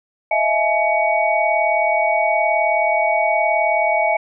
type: tone cluster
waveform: sine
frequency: 635 / 674 / 849 / 2250 Hz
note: D#5 / E5 / G#5 / C#7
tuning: +35 / +38 / +38 / +25 cents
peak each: -20 dBFS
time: 0.31-4.17 s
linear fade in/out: 5 ms
effects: none